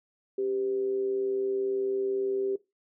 sine tone with amplitude modulation, 392 Hz, G4, in tune, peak -24 dBFS, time 0.38-2.56 s, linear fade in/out 5 ms, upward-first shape sine, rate 118 Hz, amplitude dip 45%, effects noise-tail reverb RT60 0.2 s tail -18 dB re dry

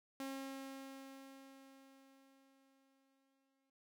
sawtooth tone with exponential decay, 269.9 Hz, C#4, 46 cents flat, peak -38 dBFS, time 0.2-3.7 s, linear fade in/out 2 ms, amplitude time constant 760 ms, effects none

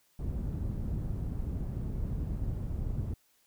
white low-pass noise, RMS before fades -34 dBFS, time 0.19-3.14 s, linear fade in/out 5 ms, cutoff 110 Hz, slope 12 dB/octave, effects white hiss -69 dBFS RMS until 3.46 s

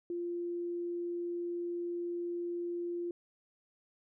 sine tone, 347 Hz, F4, 11 cents flat, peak -34 dBFS, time 0.1-3.11 s, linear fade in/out 2 ms, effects none

